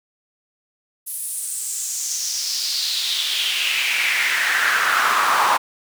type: noise with high-pass filter sweep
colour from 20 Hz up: brown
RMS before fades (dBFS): -21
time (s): 1.06-5.58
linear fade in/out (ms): 20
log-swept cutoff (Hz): 11000 to 1000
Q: 4
effects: none